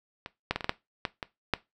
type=clicks; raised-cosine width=0.3 ms; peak=-21 / -10 / -13 / -19 / -15 / -8 / -12 / -17 / -8 dBFS; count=9; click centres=0.261 / 0.51 / 0.56 / 0.608 / 0.644 / 0.694 / 1.052 / 1.228 / 1.537 s; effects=noise-tail reverb RT60 0.2 s tail -18 dB re dry